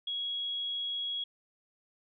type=tone; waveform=sine; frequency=3322 Hz; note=G#7; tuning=in tune; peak=-32 dBFS; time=0.07-1.24 s; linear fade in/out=5 ms; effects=none